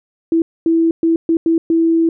sine tone bursts at uneven times, 329.3 Hz, E4, 2 cents flat, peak -10 dBFS, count 6, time 0.32-0.42 / 0.66-0.91 / 1.03-1.16 / 1.29-1.37 / 1.46-1.58 / 1.7-2.09 s, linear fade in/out 2 ms, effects none

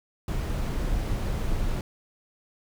brown noise, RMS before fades -27 dBFS, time 0.28-1.81 s, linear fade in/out 2 ms, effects none

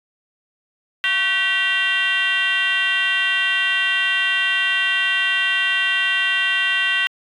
sine tone with frequency modulation, 2349 Hz, D7, in tune, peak -15 dBFS, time 1.04-7.07 s, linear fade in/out 0 ms, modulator 411 Hz, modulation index 2.2, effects tanh soft clip ceiling -12 dBFS

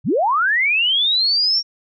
sine linear sweep, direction up, 85.8 to 5588 Hz, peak -14 dBFS, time 0.04-1.63 s, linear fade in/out 50 ms, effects none

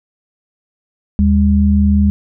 sine tone pair together, 77.1 / 202.8 Hz, D#2 / G#3, -15 / -41 cents, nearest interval octave + perfect fourth, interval 1674 cents, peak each -11 dBFS, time 1.19-2.1 s, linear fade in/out 0 ms, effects none

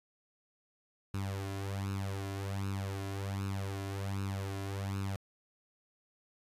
sawtooth tone with flanger, 98 Hz, G2, in tune, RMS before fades -37 dBFS, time 1.14-5.16 s, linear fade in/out 0 ms, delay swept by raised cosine 0.75 to 2.95 ms, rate 1.3 Hz, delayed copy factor +0.75, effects resampled to 32000 Hz

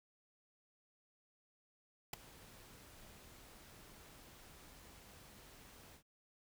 pink noise with ADSR envelope, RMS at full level -38 dBFS, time 2.13-6.03 s, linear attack 5 ms, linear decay 8 ms, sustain -21 dB, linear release 86 ms, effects none

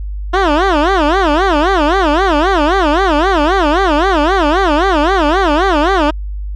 15% pulse tone with vibrato, 338.3 Hz, E4, 45 cents sharp, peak -3 dBFS, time 0.33-6.11 s, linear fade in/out 10 ms, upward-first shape sine, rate 3.8 Hz, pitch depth 270 cents each way, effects added 50 Hz sine -19 dBFS peak until 6.55 s + low-pass 3000 Hz 12 dB/octave

